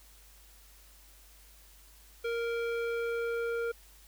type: tone with low-pass filter sweep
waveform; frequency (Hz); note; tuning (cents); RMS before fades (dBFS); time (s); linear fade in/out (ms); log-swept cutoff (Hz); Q
square; 466.2; A#4; 0; -33; 2.24-3.72; 10; 2800 to 1600; 1.3
effects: added 50 Hz sine -57 dBFS peak until 4.07 s + white hiss -59 dBFS RMS until 4.07 s